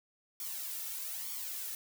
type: noise with flanger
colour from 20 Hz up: blue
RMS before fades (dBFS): -40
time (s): 0.4-1.75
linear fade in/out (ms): 2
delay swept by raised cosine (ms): 0.89 to 2.29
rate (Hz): 1.1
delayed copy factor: +0.65
effects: none